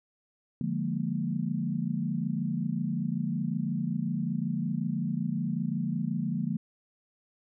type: chord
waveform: sine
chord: Bb dominant seventh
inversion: first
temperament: equal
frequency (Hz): 146.83 / 174.61 / 207.7 / 233.1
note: D3 / F3 / Ab3 / Bb3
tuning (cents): 0 / 0 / 0 / 0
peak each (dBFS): -34 / -32 / -34 / -33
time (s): 0.61-6.57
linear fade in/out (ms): 2
effects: none